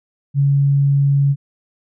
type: tone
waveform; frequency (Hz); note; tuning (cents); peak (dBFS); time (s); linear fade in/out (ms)
sine; 140.2; C#3; +20; -11; 0.34-1.36; 50
effects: none